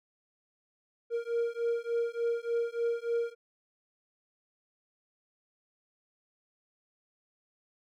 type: beating tone pair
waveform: triangle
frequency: 466.2 / 469.6 Hz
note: A#4 / A#4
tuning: 0 / +13 cents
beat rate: 3.4 Hz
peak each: -30 dBFS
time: 1.1-3.35 s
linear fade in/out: 50 ms
effects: none